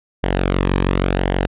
sawtooth tone with flanger, 46.25 Hz, F#1, in tune, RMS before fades -18 dBFS, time 0.23-1.47 s, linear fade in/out 10 ms, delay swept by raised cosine 0.8 to 1.44 ms, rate 0.93 Hz, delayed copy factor -0.55, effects resampled to 8000 Hz

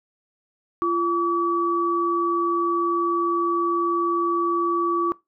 sine tone pair together, 343.3 / 1144.4 Hz, F4 / D6, -30 / -45 cents, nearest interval octave + major sixth, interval 2085 cents, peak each -23 / -21 dBFS, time 0.82-5.12 s, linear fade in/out 0 ms, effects noise-tail reverb RT60 0.2 s tail -21 dB re dry

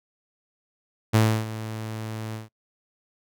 sawtooth tone with ADSR envelope, 110 Hz, A2, in tune, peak -11 dBFS, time 1.13-2.49 s, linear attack 19 ms, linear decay 300 ms, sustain -16 dB, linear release 150 ms, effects noise-tail reverb RT60 0.1 s tail -25 dB re dry

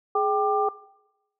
sine tone cluster, 418.9 / 782 / 1191 Hz, G#4 / G5 / D6, +15 / -4 / +24 cents, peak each -24 dBFS, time 0.15-0.69 s, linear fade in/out 5 ms, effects noise-tail reverb RT60 0.9 s tail -20 dB re dry

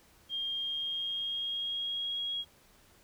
sine tone with pitch glide, 3215 to 3298 Hz, G7 to G#7, +43 to -13 cents, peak -32 dBFS, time 0.29-2.45 s, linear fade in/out 50 ms, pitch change +44 cents, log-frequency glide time 0.55-2.22 s, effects pink hiss -62 dBFS RMS until 3.03 s

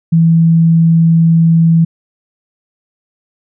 sine tone, 164.81 Hz, E3, in tune, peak -5 dBFS, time 0.12-1.85 s, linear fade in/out 10 ms, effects none

